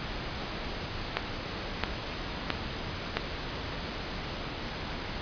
click train, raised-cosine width 0.3 ms, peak -9 dBFS, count 4, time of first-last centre 1.17-3.17 s, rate 1.5 Hz, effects pink hiss -36 dBFS RMS until 5.21 s + resampled to 11025 Hz

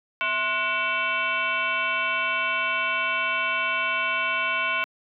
sine tone with frequency modulation, 1864.7 Hz, A#6, in tune, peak -22 dBFS, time 0.21-4.84 s, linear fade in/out 0 ms, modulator 403 Hz, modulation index 2.5, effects high-pass 300 Hz 12 dB/octave

